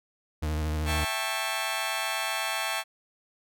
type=tone with vibrato; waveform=40% pulse; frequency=77 Hz; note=D#2; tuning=17 cents flat; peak=-26 dBFS; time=0.42-1.05 s; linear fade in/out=10 ms; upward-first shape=sine; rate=13 Hz; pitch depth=39 cents each way
type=chord; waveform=15% pulse; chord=A dominant seventh; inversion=second; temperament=just; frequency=660 / 792 / 880 / 1100 Hz; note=E5 / G5 / A5 / C#6; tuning=+2 / +18 / 0 / -14 cents; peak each=-28 dBFS; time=0.85-2.84 s; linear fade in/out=50 ms
effects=none